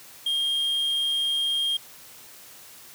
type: tone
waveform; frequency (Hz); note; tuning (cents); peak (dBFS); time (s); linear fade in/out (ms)
triangle; 3222; G7; +47; -21; 0.26-1.77; 5
effects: white hiss -47 dBFS RMS until 2.94 s + high-pass 60 Hz 12 dB/octave